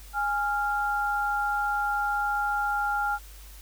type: tone pair together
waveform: sine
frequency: 825.1 / 1391 Hz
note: G#5 / F6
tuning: -12 / -7 cents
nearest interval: major sixth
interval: 905 cents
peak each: -27 dBFS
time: 0.13-3.19 s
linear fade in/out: 50 ms
effects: added 50 Hz sine -44 dBFS peak until 3.61 s + white hiss -51 dBFS RMS until 3.61 s